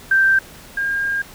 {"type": "tone pair in turn", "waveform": "sine", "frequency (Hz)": [1568, 1612.1], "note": ["G6", "G6"], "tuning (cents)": [0, 48], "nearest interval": "unison", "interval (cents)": 48, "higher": "second", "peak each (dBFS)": [-11, -18], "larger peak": "first", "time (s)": [[0.11, 0.39], [0.77, 1.22]], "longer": "second", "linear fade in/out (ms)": 5, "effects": ["pink hiss -41 dBFS RMS until 1.34 s"]}